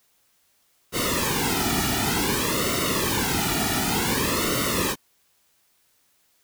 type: noise with flanger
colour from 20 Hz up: pink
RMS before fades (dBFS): -24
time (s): 0.92-4.96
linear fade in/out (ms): 50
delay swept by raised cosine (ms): 1.2 to 1.92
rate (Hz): 0.55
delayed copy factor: -1
effects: white hiss -65 dBFS RMS until 6.43 s